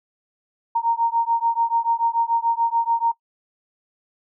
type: beating tone pair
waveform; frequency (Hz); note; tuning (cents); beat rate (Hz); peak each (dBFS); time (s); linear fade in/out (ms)
sine; 923 / 929.9; A#5 / A#5; -17 / -5; 6.9; -21 / -21; 0.75-3.12; 10
effects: noise-tail reverb RT60 0.1 s tail -21 dB re dry